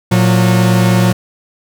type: tone pair together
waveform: 45% pulse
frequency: 114.77 / 181.5 Hz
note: A#2 / F#3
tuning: -27 / -33 cents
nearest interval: minor sixth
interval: 794 cents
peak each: -11 dBFS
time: 0.11-1.13 s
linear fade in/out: 10 ms
effects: none